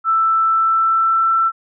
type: tone with pitch glide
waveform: sine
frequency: 1325 to 1337.3 Hz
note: E6 to E6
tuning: +9 to +24 cents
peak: -12 dBFS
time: 0.04-1.52 s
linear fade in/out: 50 ms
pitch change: +15 cents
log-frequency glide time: 0.44-1.32 s
effects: none